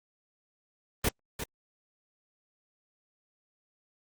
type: noise with echo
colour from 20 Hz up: pink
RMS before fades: -26 dBFS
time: 1.04-1.09 s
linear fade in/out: 5 ms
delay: 350 ms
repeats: 1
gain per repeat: -10 dB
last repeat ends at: 1.44 s
effects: Opus 24 kbps